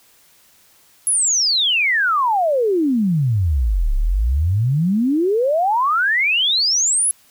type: exponential two-way sweep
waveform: sine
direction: down then up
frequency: 11000 to 32.7 to 11000 Hz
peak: -14 dBFS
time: 1.07-7.11 s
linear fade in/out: 0 ms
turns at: 3.94 s
effects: white hiss -53 dBFS RMS until 7.3 s